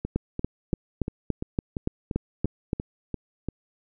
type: two click trains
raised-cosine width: 3 ms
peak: -11 / -16 dBFS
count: 10 / 11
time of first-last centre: 0.16-2.731 / 0.05-3.486 s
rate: 3.5 / 2.91 Hz
effects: none